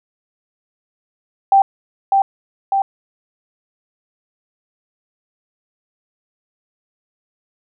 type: tone with echo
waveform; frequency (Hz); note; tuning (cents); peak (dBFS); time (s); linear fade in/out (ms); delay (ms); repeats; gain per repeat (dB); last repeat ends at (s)
sine; 784; G5; 0; -7; 1.52-1.62; 2; 600; 2; -3; 2.82
effects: none